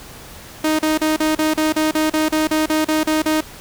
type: tone bursts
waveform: sawtooth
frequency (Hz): 311.1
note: D#4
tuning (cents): 0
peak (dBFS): -11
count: 15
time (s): 0.64-3.408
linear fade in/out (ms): 5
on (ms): 150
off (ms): 37
effects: pink hiss -38 dBFS RMS until 3.6 s